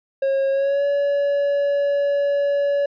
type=tone with pitch glide; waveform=triangle; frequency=543 to 568 Hz; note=C#5 to C#5; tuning=-36 to +42 cents; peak=-15 dBFS; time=0.22-2.86 s; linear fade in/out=5 ms; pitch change=+78 cents; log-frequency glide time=0.51-0.85 s; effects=resampled to 11025 Hz